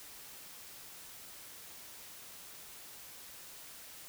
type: silence
effects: white hiss -51 dBFS RMS until 4.08 s